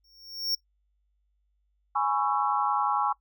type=tone with exponential growth; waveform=square; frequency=5500 Hz; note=F8; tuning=27 cents flat; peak=-24 dBFS; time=0.04-0.55 s; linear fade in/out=5 ms; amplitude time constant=110 ms
type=chord; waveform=sine; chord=C# minor seventh; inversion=second; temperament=just; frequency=831.5 / 997.9 / 1108.7 / 1330.5 Hz; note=G#5 / B5 / C#6 / E6; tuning=+2 / +18 / 0 / +16 cents; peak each=-27 / -32 / -28 / -31 dBFS; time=1.95-3.13 s; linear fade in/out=10 ms
effects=noise-tail reverb RT60 0.1 s tail -20 dB re dry + added 50 Hz sine -69 dBFS peak until 3.2 s